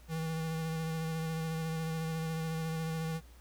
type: tone with vibrato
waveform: square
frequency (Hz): 161.3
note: E3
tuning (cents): -37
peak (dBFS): -34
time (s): 0.08-3.21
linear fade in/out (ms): 50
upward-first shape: sine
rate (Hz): 14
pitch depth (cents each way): 20
effects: added 60 Hz sine -53 dBFS peak until 3.4 s + pink hiss -62 dBFS RMS until 3.4 s